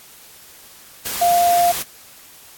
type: tone in noise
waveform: sine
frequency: 698.5 Hz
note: F5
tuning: in tune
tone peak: -12 dBFS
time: 1.21-1.72 s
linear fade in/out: 10 ms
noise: white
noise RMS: -25 dBFS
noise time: 1.05-1.83 s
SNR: +10 dB
effects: white hiss -44 dBFS RMS until 2.57 s + AAC 64 kbps